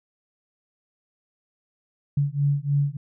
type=beating tone pair; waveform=sine; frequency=141 / 144.3 Hz; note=C#3 / D3; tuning=+30 / -30 cents; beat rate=3.3 Hz; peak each=-23 dBFS; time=2.17-2.97 s; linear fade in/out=5 ms; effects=none